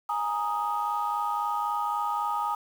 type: chord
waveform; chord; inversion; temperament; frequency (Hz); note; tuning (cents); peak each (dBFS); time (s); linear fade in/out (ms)
sine; Ab suspended second; none; just; 830.6 / 934.4 / 1245.9; Ab5 / Bb5 / Eb6; 0 / +4 / +2; -30 / -30 / -29; 0.09-2.55; 5
effects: tanh soft clip ceiling -18 dBFS + 8-bit